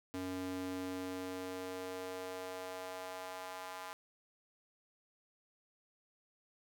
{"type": "tone with high-pass filter sweep", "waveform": "square", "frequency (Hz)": 92.5, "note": "F#2", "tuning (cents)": 0, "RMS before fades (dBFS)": -43, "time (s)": [0.14, 3.93], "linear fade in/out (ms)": 0, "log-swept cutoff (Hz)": [220, 910], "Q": 1.9, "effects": []}